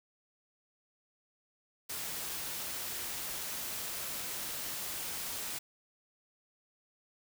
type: noise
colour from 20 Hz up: white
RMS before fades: -39 dBFS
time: 1.89-5.59 s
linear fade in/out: 10 ms
effects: none